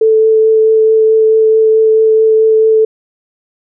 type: tone with vibrato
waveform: sine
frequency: 440 Hz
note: A4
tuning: in tune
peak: -5 dBFS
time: 0.01-2.85 s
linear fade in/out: 5 ms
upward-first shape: triangle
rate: 4.6 Hz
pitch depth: 10 cents each way
effects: none